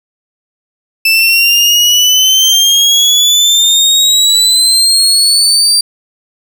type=exponential sweep; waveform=30% pulse; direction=up; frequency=2637 to 4704 Hz; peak=-3 dBFS; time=1.05-5.81 s; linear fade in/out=5 ms; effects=none